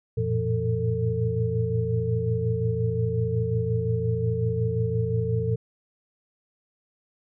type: tone cluster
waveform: sine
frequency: 90 / 110.9 / 116.5 / 170 / 447.8 Hz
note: F#2 / A2 / A#2 / F3 / A4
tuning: -47 / +14 / -1 / -46 / +30 cents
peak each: -32 / -32 / -25 / -32 / -28 dBFS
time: 0.17-5.56 s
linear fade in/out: 10 ms
effects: none